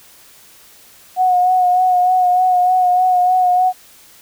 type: tone with vibrato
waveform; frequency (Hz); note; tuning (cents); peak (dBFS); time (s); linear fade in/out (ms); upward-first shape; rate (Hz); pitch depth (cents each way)
sine; 730; F#5; -24; -10; 1.16-3.73; 50; sine; 3.3; 27
effects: white hiss -45 dBFS RMS until 4.21 s